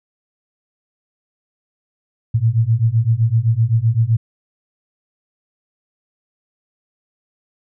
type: beating tone pair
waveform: sine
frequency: 110 / 117.8 Hz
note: A2 / A#2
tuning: 0 / +19 cents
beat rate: 7.8 Hz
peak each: -16 / -15 dBFS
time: 2.34-4.17 s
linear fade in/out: 10 ms
effects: none